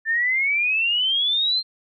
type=exponential sweep; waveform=sine; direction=up; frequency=1766 to 4198 Hz; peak=-18 dBFS; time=0.05-1.63 s; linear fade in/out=50 ms; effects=none